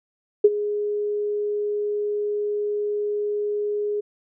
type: tone with ADSR envelope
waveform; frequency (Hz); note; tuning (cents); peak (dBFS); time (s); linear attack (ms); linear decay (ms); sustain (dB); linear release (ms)
sine; 415.3; G#4; 0; -7; 0.44-4.01; 8; 39; -15; 13
effects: none